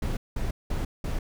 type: noise bursts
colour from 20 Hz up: brown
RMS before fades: -28 dBFS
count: 4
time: 0.02-1.19 s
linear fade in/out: 5 ms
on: 150 ms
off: 190 ms
effects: none